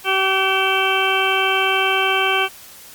harmonic tone with a mistuned harmonic, 383.3 Hz, G4, 39 cents flat, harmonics 1 / 2 / 3 / 4 / 6 / 7 / 8, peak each -23 / -23 / -23 / -23 / -23 / -23 / -23 dBFS, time 0.04-2.49 s, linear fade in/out 50 ms, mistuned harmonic 8, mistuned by +33 cents, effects white hiss -41 dBFS RMS until 2.94 s + Opus 48 kbps

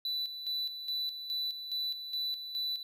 triangle tone with tremolo, 3977 Hz, B7, 11 cents sharp, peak -30 dBFS, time 0.05-2.83 s, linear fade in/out 2 ms, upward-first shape square, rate 2.4 Hz, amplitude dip 60%, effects none

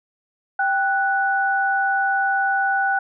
sine tone pair together, 784 / 1480 Hz, G5 / F#6, 0 / 0 cents, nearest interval major seventh, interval 1100 cents, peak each -20 dBFS, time 0.59-2.99 s, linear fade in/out 5 ms, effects none

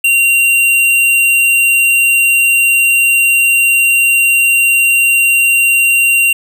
square tone, 2763 Hz, F7, 19 cents flat, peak -8 dBFS, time 0.04-6.33 s, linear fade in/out 5 ms, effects none

